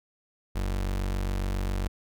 35% pulse tone, 47.32 Hz, F#1, 40 cents sharp, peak -25 dBFS, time 0.55-1.88 s, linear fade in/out 10 ms, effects none

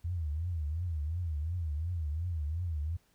sine tone with vibrato, 81 Hz, E2, 30 cents flat, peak -31 dBFS, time 0.04-2.97 s, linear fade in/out 10 ms, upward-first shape triangle, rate 2.8 Hz, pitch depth 210 cents each way, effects pink hiss -70 dBFS RMS until 3.14 s

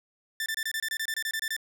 sawtooth tone bursts, 1776 Hz, A6, 16 cents sharp, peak -25 dBFS, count 14, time 0.4-1.565 s, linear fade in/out 2 ms, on 60 ms, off 25 ms, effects none

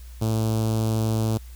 sawtooth tone with notch filter, 110.8 Hz, A2, 13 cents sharp, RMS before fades -23 dBFS, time 0.21-1.38 s, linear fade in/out 10 ms, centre 1900 Hz, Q 0.51, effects added 60 Hz sine -38 dBFS peak until 1.55 s + white hiss -53 dBFS RMS until 1.55 s

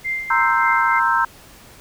sine tone with tremolo, 2093 Hz, C7, in tune, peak -19 dBFS, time 0.04-1 s, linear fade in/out 20 ms, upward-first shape triangle, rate 3.4 Hz, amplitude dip 70%
sine chord, C dominant seventh, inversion third, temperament equal, 932.3 / 1046.5 / 1318.5 / 1568 Hz, Bb5 / C6 / E6 / G6, 0 / 0 / 0 / 0 cents, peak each -19 / -22 / -20 / -20 dBFS, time 0.3-1.25 s, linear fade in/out 5 ms
effects pink hiss -45 dBFS RMS until 1.8 s

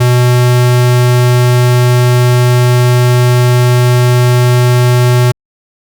square tone, 123.47 Hz, B2, in tune, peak -6 dBFS, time 0-5.32 s, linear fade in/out 10 ms, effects Opus 48 kbps

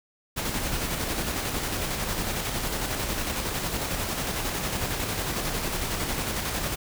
pink noise with tremolo, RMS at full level -28 dBFS, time 0.36-6.76 s, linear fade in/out 20 ms, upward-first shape square, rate 11 Hz, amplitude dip 30%, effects none

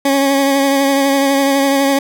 20% pulse tone with vibrato, 275.7 Hz, C#4, 9 cents flat, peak -6 dBFS, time 0.05-1.99 s, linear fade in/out 5 ms, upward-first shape triangle, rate 12 Hz, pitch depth 29 cents each way, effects none

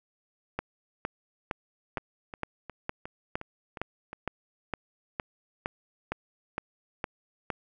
two click trains, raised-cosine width 0.5 ms, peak -24 / -15 dBFS, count 7 / 16, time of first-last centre 1.98-4.131 / 0.59-7.502 s, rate 2.79 / 2.17 Hz, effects none

